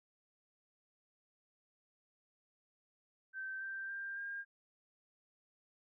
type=tone with pitch steps; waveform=sine; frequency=1550 / 1569.8 / 1589.9 / 1610.2 Hz; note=G6 / G6 / G6 / G6; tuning=-20 / +2 / +24 / +46 cents; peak=-40 dBFS; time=3.33-4.45 s; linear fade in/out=50 ms; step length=280 ms; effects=none